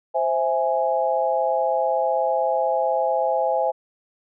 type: chord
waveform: sine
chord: C augmented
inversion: none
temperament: equal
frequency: 523.3 / 659.3 / 830.6 Hz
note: C5 / E5 / G#5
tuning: 0 / 0 / 0 cents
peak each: -23 dBFS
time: 0.14-3.72 s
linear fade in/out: 20 ms
effects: none